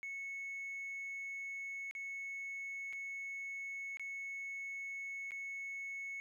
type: tone with dropouts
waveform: sine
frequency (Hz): 2203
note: C#7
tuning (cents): -11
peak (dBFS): -39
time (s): 0.03-6.2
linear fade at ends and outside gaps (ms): 0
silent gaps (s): 1.911-1.951 / 2.927-2.932 / 3.971-3.996 / 5.308-5.318
effects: tanh soft clip ceiling -39 dBFS + 12-bit